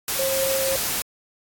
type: tone in noise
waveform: sine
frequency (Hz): 536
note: C5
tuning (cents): +42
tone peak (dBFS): -22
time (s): 0.19-0.76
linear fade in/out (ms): 2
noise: white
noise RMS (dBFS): -25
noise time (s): 0.08-1.02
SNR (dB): 0
effects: AAC 64 kbps